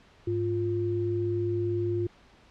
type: tone pair together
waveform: sine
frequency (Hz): 103.83 / 349.5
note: G#2 / F4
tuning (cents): 0 / +1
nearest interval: octave + major sixth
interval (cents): 2101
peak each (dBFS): -30 / -27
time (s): 0.27-2.07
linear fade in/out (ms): 5
effects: pink hiss -57 dBFS RMS until 2.5 s + low-pass 4000 Hz 12 dB/octave